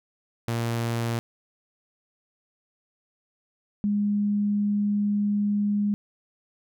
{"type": "tone pair in turn", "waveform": ["sawtooth", "sine"], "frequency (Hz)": [116.54, 205.5], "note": ["A#2", "G#3"], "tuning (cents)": [0, -18], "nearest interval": "minor seventh", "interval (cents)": 982, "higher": "second", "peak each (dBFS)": -21, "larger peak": "neither", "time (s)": [[0.48, 1.19], [3.84, 5.94]], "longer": "second", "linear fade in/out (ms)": 0, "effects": []}